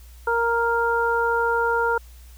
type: harmonic tone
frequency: 466.2 Hz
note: A#4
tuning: in tune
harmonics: 1 / 2 / 3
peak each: -23 / -23 / -23 dBFS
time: 0.27-1.98 s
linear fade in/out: 5 ms
effects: added 60 Hz sine -42 dBFS peak until 2.37 s + white hiss -54 dBFS RMS until 2.37 s